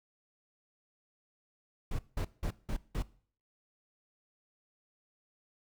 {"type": "noise bursts", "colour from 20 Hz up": "brown", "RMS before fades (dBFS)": -33, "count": 5, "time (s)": [1.91, 3.025], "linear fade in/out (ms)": 5, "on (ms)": 79, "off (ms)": 180, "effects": ["noise-tail reverb RT60 0.5 s tail -20 dB re dry"]}